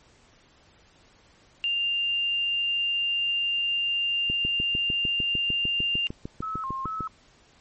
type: tone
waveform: sine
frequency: 2794 Hz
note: F7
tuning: in tune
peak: -23 dBFS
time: 1.64-6.07 s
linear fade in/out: 0 ms
type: click train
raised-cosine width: 3 ms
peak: -20 dBFS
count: 19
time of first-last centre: 4.3-7.007 s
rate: 6.65 Hz
type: tone with vibrato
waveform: sine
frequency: 1174.7 Hz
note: D6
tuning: in tune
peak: -29 dBFS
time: 6.42-7.08 s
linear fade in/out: 10 ms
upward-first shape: square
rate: 2.3 Hz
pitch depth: 170 cents each way
effects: pink hiss -58 dBFS RMS until 7.6 s + MP3 32 kbps